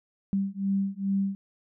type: beating tone pair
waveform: sine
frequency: 194.9 / 197.3 Hz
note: G3 / G3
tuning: -10 / +11 cents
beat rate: 2.4 Hz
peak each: -28 dBFS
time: 0.33-1.35 s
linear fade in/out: 0 ms
effects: none